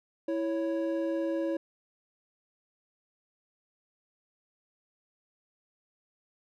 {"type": "tone pair together", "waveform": "triangle", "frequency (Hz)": [329.6, 554.4], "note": ["E4", "C#5"], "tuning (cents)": [0, 0], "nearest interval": "major sixth", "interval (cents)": 900, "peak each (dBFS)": [-28, -30], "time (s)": [0.28, 1.57], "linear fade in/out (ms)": 5, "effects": []}